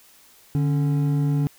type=tone pair together; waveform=triangle; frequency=146.83 / 277.6 Hz; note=D3 / C#4; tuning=0 / +3 cents; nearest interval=major seventh; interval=1103 cents; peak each=-17 / -25 dBFS; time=0.55-1.47 s; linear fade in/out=0 ms; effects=white hiss -53 dBFS RMS until 1.58 s